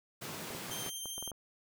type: high-pass noise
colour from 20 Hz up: pink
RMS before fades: -43 dBFS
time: 0.21-0.9 s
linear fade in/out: 10 ms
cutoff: 120 Hz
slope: 24 dB/octave
type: clicks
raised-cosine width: 1 ms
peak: -32 dBFS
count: 9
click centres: 0.505 / 0.549 / 0.697 / 0.863 / 1.057 / 1.18 / 1.226 / 1.277 / 1.317 s
type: tone with tremolo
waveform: 15% pulse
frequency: 3153 Hz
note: G7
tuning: 9 cents sharp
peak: -31 dBFS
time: 0.71-1.31 s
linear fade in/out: 2 ms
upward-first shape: triangle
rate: 13 Hz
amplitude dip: 25%
effects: none